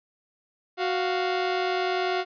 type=tone pair together; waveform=sawtooth; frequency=369.9 / 699.5 Hz; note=F#4 / F5; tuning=0 / +3 cents; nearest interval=major seventh; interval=1103 cents; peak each=-22 / -24 dBFS; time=0.77-2.25 s; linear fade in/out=50 ms; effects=resampled to 11025 Hz